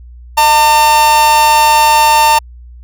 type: tone with amplitude modulation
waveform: 45% pulse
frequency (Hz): 905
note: A5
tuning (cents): +48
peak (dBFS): -3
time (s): 0.37-2.39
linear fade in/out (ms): 10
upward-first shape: sine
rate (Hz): 284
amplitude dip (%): 55
effects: added 60 Hz sine -31 dBFS peak until 2.83 s